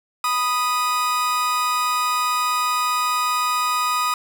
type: tone pair together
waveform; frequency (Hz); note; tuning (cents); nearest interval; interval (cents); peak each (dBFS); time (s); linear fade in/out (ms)
40% pulse; 987.8 / 1243.1; B5 / D#6; 0 / -2; major third; 398; -25 / -19; 0.24-4.14; 2
effects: none